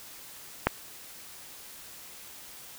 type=click; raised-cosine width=0.5 ms; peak=-6 dBFS; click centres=0.67 s; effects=white hiss -47 dBFS RMS until 2.78 s